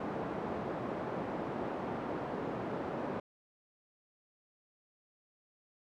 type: band-pass noise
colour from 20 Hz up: pink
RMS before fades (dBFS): -38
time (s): 0-3.2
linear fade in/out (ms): 5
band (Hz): 210 to 900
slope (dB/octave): 12
effects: none